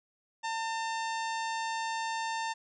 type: harmonic tone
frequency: 900 Hz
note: A5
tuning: 39 cents sharp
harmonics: 1 / 2 / 3 / 4 / 5 / 6 / 7 / 8 / 9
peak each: -33 / -39 / -43 / -45 / -47 / -49 / -50 / -51 / -52 dBFS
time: 0.43-2.54 s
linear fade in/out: 20 ms
effects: none